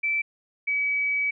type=tone pair in turn; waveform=sine; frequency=2325 / 2280 Hz; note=D7 / C#7; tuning=-18 / +48 cents; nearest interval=unison; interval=34 cents; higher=first; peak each=-22 dBFS; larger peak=neither; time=0.03-0.22 / 0.67-1.31 s; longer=second; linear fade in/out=10 ms; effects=none